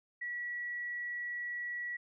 sine tone, 1935 Hz, B6, 36 cents flat, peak -36 dBFS, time 0.21-1.97 s, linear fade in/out 10 ms, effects none

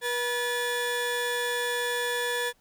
30% pulse tone pair together, 483.7 / 1723.7 Hz, B4 / A6, -36 / -36 cents, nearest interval octave + minor seventh, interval 2200 cents, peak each -27 dBFS, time 0.01-2.53 s, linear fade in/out 50 ms, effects pink hiss -66 dBFS RMS until 2.6 s

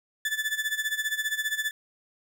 35% pulse tone with tremolo, 1744 Hz, A6, 16 cents flat, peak -22 dBFS, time 0.25-1.71 s, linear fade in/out 2 ms, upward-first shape sine, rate 15 Hz, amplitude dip 80%, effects none

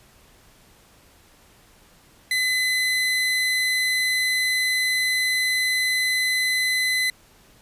30% pulse tone, 2020 Hz, B6, 39 cents sharp, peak -17 dBFS, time 2.31-7.1 s, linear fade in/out 2 ms, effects pink hiss -54 dBFS RMS until 7.61 s + resampled to 32000 Hz

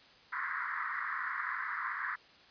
white band-pass noise, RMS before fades -37 dBFS, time 0.32-2.16 s, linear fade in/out 10 ms, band 1000 to 2000 Hz, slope 96 dB/octave, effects white hiss -59 dBFS RMS until 2.5 s + resampled to 11025 Hz

